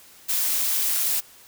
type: noise with amplitude modulation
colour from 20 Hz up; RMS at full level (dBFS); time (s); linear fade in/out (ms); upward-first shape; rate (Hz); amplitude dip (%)
blue; -21; 0.28-1.21; 20; sine; 234; 50
effects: white hiss -50 dBFS RMS until 1.47 s